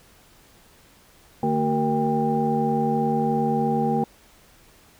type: tone cluster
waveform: sine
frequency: 149.8 / 226.7 / 377.9 / 469 / 796 Hz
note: D3 / A#3 / F#4 / A#4 / G5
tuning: +35 / -48 / +37 / +11 / +26 cents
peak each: -28 / -23 / -29 / -27 / -24 dBFS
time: 1.43-4.04 s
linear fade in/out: 2 ms
effects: tanh soft clip ceiling -9 dBFS + pink hiss -54 dBFS RMS until 4.99 s